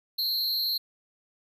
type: tone with amplitude modulation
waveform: square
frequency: 4186 Hz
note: C8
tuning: in tune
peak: -22 dBFS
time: 0.18-0.78 s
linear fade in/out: 10 ms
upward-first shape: sine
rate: 240 Hz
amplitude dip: 90%
effects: none

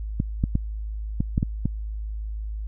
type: clicks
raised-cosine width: 5 ms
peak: -9 dBFS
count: 7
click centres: 0.201 / 0.439 / 0.554 / 1.205 / 1.379 / 1.429 / 1.656 s
effects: added 53 Hz sine -28 dBFS peak until 2.67 s

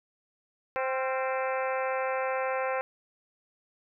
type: harmonic tone with a mistuned harmonic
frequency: 261.6 Hz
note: C4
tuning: in tune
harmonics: 2 / 3 / 4 / 5 / 6 / 7 / 8 / 9 / 10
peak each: -30 / -34 / -36 / -38 / -40 / -41 / -42 / -43 / -44 dBFS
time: 0.76-2.81 s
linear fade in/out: 0 ms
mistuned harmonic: 5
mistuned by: +59 cents
effects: none

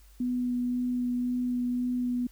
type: tone with vibrato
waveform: sine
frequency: 246.9 Hz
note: B3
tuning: in tune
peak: -26 dBFS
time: 0.2-2.27 s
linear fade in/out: 5 ms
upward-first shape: sine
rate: 1.9 Hz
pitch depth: 10 cents each way
effects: added 50 Hz sine -52 dBFS peak until 2.31 s + white hiss -62 dBFS RMS until 2.31 s

